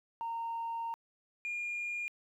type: tone pair in turn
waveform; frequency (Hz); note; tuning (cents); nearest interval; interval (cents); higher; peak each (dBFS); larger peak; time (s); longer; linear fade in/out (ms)
sine; 921 / 2417; A#5 / D7; -21 / +49; octave + perfect fourth; 1670; second; -33 / -33; neither; 0.21-0.94 / 1.45-2.08; first; 0
effects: tanh soft clip ceiling -32 dBFS + 12-bit